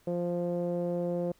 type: tone with low-pass filter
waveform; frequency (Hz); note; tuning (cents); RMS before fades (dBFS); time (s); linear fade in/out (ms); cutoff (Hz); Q
sawtooth; 174.61; F3; 0; -31; 0.07-1.32; 5; 520; 3.8
effects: pink hiss -65 dBFS RMS until 1.39 s